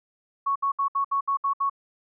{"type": "tone bursts", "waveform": "sine", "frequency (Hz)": 1108.7, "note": "C#6", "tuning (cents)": 0, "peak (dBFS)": -21, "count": 8, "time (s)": [0.46, 1.698], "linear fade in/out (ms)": 10, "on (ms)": 97, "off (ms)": 66, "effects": []}